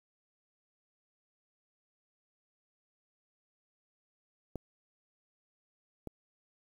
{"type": "clicks", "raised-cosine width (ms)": 2, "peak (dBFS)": [-24, -27], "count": 2, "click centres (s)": [4.557, 6.073], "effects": ["9-bit"]}